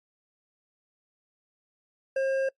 sine tone with hard clipping, 536 Hz, C5, 42 cents sharp, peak -25 dBFS, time 2.16-2.49 s, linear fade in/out 5 ms, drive 7 dB, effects noise-tail reverb RT60 0.1 s tail -24 dB re dry + MP3 48 kbps

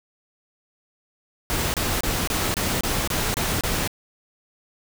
pink noise bursts, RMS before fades -24 dBFS, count 9, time 1.5-3.876 s, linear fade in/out 0 ms, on 240 ms, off 27 ms, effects none

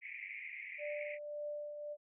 white band-pass noise, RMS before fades -47 dBFS, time 0.01-1.19 s, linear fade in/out 50 ms, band 2000 to 2400 Hz, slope 96 dB/octave
sine tone with tremolo, 591 Hz, D5, 11 cents sharp, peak -38 dBFS, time 0.78-1.97 s, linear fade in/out 50 ms, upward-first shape triangle, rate 1.8 Hz, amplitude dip 50%
effects none

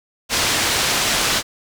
white low-pass noise, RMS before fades -19 dBFS, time 0.29-1.43 s, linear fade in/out 50 ms, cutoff 5800 Hz, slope 12 dB/octave, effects none

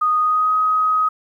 sine tone with pitch glide, 1239 to 1260.7 Hz, D#6 to D#6, -8 to +22 cents, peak -14 dBFS, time 0.01-1.09 s, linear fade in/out 10 ms, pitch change +30 cents, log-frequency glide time 0.2-0.54 s, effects 9-bit

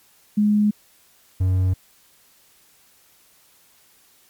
sine / triangle tone pair in turn, 209 / 92.87 Hz, G#3 / F#2, +11 / +7 cents, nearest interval octave + major second, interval 1404 cents, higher first, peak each -14 dBFS, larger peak neither, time 0.37-0.71 / 1.4-1.74 s, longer neither, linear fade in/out 10 ms, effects white hiss -56 dBFS RMS until 4.29 s + MP3 96 kbps

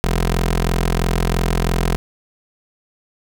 15% pulse tone with notch filter, 43 Hz, F1, 26 cents flat, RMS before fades -18 dBFS, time 0.04-1.96 s, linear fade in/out 0 ms, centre 100 Hz, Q 1.2, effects none

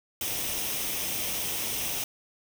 white noise with comb filter, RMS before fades -31 dBFS, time 0.21-2.04 s, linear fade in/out 2 ms, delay 0.34 ms, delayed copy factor +0.5, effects none

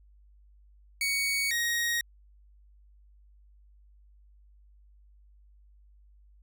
sawtooth tone pair in turn, 2236 / 1880.2 Hz, C#7 / A#6, +14 / +14 cents, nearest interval minor third, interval 300 cents, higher first, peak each -23 dBFS, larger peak neither, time 1.01-1.51 / 1.51-2.01 s, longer neither, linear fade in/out 2 ms, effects added 50 Hz sine -55 dBFS peak until 6.42 s

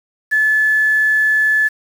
sine tone with quantisation, 1729 Hz, A6, 31 cents flat, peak -11 dBFS, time 0.31-1.69 s, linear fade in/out 20 ms, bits 6, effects none

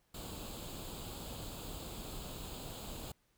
pink noise with comb filter, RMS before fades -45 dBFS, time 0.14-3.12 s, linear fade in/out 5 ms, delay 0.26 ms, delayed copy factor +0.7, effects pink hiss -75 dBFS RMS until 3.37 s

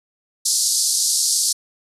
pink band-pass noise, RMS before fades -19 dBFS, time 0.45-1.53 s, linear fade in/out 10 ms, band 4400 to 11000 Hz, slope 48 dB/octave, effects resampled to 32000 Hz

